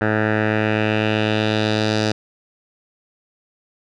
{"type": "tone with low-pass filter sweep", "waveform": "10% pulse", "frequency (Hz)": 107.9, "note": "A2", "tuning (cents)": -33, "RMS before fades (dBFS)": -19, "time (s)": [0.01, 2.12], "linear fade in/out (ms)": 5, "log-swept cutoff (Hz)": [1600, 5000], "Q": 2.4, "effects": []}